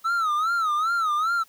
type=tone with vibrato; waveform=triangle; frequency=1291 Hz; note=E6; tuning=37 cents flat; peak=-19 dBFS; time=0.04-1.44 s; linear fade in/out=20 ms; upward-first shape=sine; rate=2.5 Hz; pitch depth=140 cents each way; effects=white hiss -57 dBFS RMS until 1.48 s